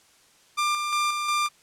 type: tone with tremolo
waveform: sawtooth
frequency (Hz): 1192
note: D6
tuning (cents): +25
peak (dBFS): -18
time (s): 0.57-1.49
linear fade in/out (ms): 20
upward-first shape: square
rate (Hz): 2.8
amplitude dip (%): 40
effects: white hiss -58 dBFS RMS until 1.62 s + low-pass 9000 Hz 12 dB/octave